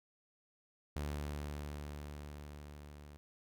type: tone with level ramp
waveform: sawtooth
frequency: 73.42 Hz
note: D2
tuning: in tune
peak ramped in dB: -33 to -48 dBFS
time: 0.96-3.17 s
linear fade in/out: 0 ms
effects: none